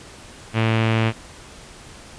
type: tone with low-pass filter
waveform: sawtooth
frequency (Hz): 112.5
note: A2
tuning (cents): +39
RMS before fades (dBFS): -19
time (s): 0.53-1.13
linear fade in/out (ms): 50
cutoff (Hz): 2700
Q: 2.5
effects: pink hiss -42 dBFS RMS until 2.18 s + resampled to 22050 Hz